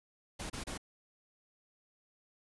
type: noise bursts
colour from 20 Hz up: pink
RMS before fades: -41 dBFS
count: 3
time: 0.39-0.778 s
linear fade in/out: 10 ms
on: 110 ms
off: 29 ms
effects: resampled to 24000 Hz